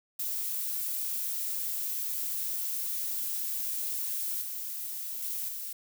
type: noise with level steps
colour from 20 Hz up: violet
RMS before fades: -33 / -37 / -34 / -38 dBFS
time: 0.19-5.73 s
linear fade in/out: 5 ms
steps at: 4.41 / 5.22 / 5.48 s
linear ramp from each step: 10 ms
effects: none